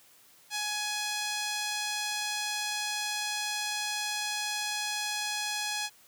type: tone with band-pass filter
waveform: sawtooth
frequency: 838 Hz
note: G#5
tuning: 15 cents sharp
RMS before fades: -33 dBFS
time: 0.5-5.9 s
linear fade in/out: 50 ms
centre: 5200 Hz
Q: 0.75
effects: white hiss -59 dBFS RMS until 6.07 s + high-pass 80 Hz 12 dB/octave